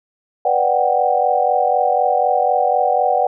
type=chord; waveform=sine; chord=G major seventh; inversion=first; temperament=equal; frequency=493.9 / 587.3 / 740 / 784 Hz; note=B4 / D5 / F#5 / G5; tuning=0 / 0 / 0 / 0 cents; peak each=-21 / -20 / -16 / -19 dBFS; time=0.45-3.27 s; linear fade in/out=5 ms; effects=none

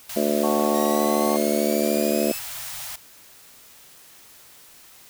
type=band-stop noise; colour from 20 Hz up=white; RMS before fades=-34 dBFS; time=0.09-2.96 s; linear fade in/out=5 ms; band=160 to 600 Hz; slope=96 dB/octave
type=harmonic tone; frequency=73.42 Hz; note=D2; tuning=in tune; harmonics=3 / 4 / 5 / 6 / 7 / 8 / 9; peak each=-25 / -28 / -26 / -34 / -27 / -28 / -27 dBFS; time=0.16-2.32 s; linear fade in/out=5 ms
type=chord; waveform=sine; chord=F# minor; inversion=none; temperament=equal; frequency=740 / 880 / 1108.7 Hz; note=F#5 / A5 / C#6; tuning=0 / 0 / 0 cents; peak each=-29 / -32 / -29 dBFS; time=0.43-1.37 s; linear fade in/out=10 ms
type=exponential sweep; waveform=5% pulse; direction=up; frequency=1864.7 to 2637 Hz; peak=-24 dBFS; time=0.73-2.4 s; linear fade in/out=20 ms
effects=white hiss -49 dBFS RMS until 5.09 s

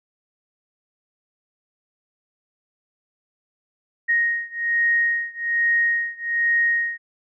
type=beating tone pair; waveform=sine; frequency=1869 / 1870.2 Hz; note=A#6 / A#6; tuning=+4 / +5 cents; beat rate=1.2 Hz; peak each=-21 / -22 dBFS; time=4.08-6.98 s; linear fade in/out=20 ms; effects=none

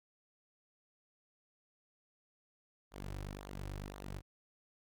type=tone with flanger; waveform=sawtooth; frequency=49 Hz; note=G1; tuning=in tune; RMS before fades=-45 dBFS; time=2.91-4.22 s; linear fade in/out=50 ms; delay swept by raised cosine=0.36 to 4.76 ms; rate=1.9 Hz; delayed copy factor=-0.65; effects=none

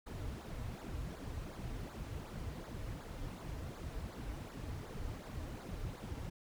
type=noise with flanger; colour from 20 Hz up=brown; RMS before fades=-44 dBFS; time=0.06-6.3 s; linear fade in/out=10 ms; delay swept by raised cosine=0.34 to 5.64 ms; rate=2.7 Hz; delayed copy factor=-0.8; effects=none

